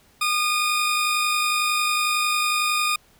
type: tone pair together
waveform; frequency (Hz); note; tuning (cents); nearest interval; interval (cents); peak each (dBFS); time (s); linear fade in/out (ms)
20% pulse; 1220 / 2491; D#6 / D#7; -34 / +1; octave; 1235; -16 / -22; 0.21-2.96; 5
effects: pink hiss -57 dBFS RMS until 3.19 s